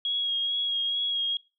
sine tone with vibrato, 3297 Hz, G#7, 13 cents flat, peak -25 dBFS, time 0.05-1.37 s, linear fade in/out 2 ms, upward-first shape sine, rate 2.3 Hz, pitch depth 22 cents each way, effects noise-tail reverb RT60 0.3 s tail -23 dB re dry

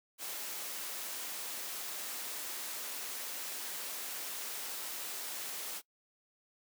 white high-pass noise, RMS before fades -41 dBFS, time 0.18-5.82 s, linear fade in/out 50 ms, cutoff 290 Hz, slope 12 dB/octave, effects noise-tail reverb RT60 0.1 s tail -22 dB re dry

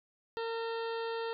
harmonic tone with a mistuned harmonic, 457 Hz, A#4, 34 cents flat, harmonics 1 / 2 / 3 / 4 / 6 / 7 / 8 / 9 / 10, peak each -35 / -41 / -45 / -47 / -51 / -52 / -53 / -54 / -55 dBFS, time 0.37-1.33 s, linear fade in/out 0 ms, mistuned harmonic 6, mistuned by -36 cents, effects none

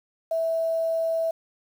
sine tone, 655 Hz, E5, 11 cents flat, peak -22 dBFS, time 0.31-1.31 s, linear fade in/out 5 ms, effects 8-bit

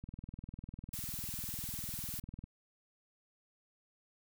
click train, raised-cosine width 5 ms, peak -33 dBFS, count 49, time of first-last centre 0.04-2.44 s, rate 20 Hz
blue noise, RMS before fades -42 dBFS, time 0.93-2.2 s, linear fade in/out 5 ms
effects none

